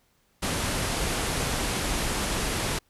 pink low-pass noise, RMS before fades -28 dBFS, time 0.42-2.79 s, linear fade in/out 10 ms, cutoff 12000 Hz, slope 96 dB/octave, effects pink hiss -67 dBFS RMS until 2.89 s

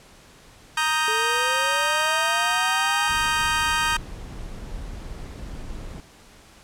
25% pulse chord, Eb major, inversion second, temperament equal, 932.3 / 1244.5 / 1568 Hz, Bb5 / Eb6 / G6, 0 / 0 / 0 cents, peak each -21 dBFS, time 0.77-3.97 s, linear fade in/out 5 ms
sine linear sweep, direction up, 429.3 to 831 Hz, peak -29 dBFS, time 1.08-3.08 s, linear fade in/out 0 ms
brown noise, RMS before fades -35 dBFS, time 3.09-6 s, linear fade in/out 0 ms
clicks, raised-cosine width 0.5 ms, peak -25 dBFS, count 2, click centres 3.262 / 3.283 s
effects pink hiss -50 dBFS RMS until 6.63 s + low-pass 10000 Hz 12 dB/octave

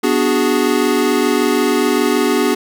square chord, G# half-diminished seventh, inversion first, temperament equal, 246.9 / 293.7 / 370 / 415.3 Hz, B3 / D4 / F#4 / G#4, 0 / 0 / 0 / 0 cents, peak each -19 dBFS, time 0.03-2.55 s, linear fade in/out 10 ms, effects none

